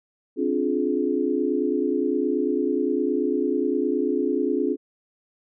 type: chord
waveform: sine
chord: D half-diminished seventh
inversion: third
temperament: just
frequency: 264.3 / 293.7 / 352.4 / 422.9 Hz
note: C4 / D4 / F4 / Ab4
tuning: +18 / 0 / +16 / +31 cents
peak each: -26 dBFS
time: 0.36-4.77 s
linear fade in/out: 50 ms
effects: none